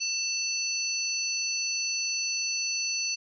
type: tone cluster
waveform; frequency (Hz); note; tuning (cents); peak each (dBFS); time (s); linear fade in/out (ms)
sine; 2678 / 4457 / 5950; E7 / C#8 / F#8; +27 / +9 / +9; -33 / -31 / -31; 0-3.16; 20
effects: none